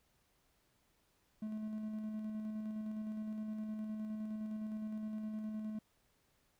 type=tone with tremolo; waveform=triangle; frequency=215.6 Hz; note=A3; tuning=35 cents flat; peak=-36 dBFS; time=1.42-5.79 s; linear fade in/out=5 ms; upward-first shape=square; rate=9.7 Hz; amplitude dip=25%; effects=pink hiss -75 dBFS RMS until 6.59 s